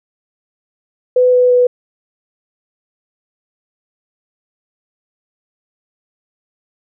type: tone with pitch steps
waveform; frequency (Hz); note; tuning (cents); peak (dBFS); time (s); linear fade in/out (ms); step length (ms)
sine; 501 / 497.5 / 494.1; B4 / B4 / B4; +25 / +13 / +1; -7; 1.16-1.67; 5; 170
effects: none